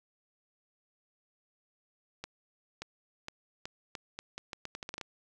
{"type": "accelerating click train", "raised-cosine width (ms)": 0.2, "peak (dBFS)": -22, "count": 15, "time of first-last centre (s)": [2.24, 5.012], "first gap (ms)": 580, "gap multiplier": 0.8, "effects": []}